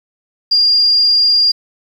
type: tone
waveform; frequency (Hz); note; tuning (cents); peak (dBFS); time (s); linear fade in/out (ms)
sine; 4808; D8; +40; -8; 0.51-1.52; 10
effects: 7-bit